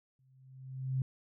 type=tone with exponential growth; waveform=sine; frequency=131.4 Hz; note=C3; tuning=8 cents sharp; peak=-27 dBFS; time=0.19-1.02 s; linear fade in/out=2 ms; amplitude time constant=180 ms; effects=none